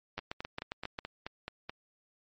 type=two click trains; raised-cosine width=0.3 ms; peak=-22 / -20 dBFS; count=8 / 7; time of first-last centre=0.19-1.695 / 0.18-0.989 s; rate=4.65 / 7.42 Hz; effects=MP3 32 kbps